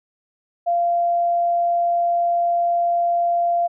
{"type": "tone", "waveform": "sine", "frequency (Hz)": 691, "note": "F5", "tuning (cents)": -19, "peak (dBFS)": -16, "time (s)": [0.66, 3.68], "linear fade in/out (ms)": 20, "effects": []}